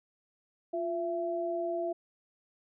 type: tone pair together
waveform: sine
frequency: 349.2 / 669.6 Hz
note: F4 / E5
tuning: 0 / +27 cents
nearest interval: major seventh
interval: 1127 cents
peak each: -34 / -32 dBFS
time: 0.73-1.93 s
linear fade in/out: 10 ms
effects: none